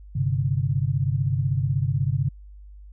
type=chord; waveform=sine; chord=G suspended fourth; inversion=none; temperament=equal; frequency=98 / 130.81 / 146.83 Hz; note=G2 / C3 / D3; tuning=0 / 0 / 0 cents; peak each=-26 / -23 / -26 dBFS; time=0.15-2.29 s; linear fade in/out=10 ms; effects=added 50 Hz sine -41 dBFS peak until 2.92 s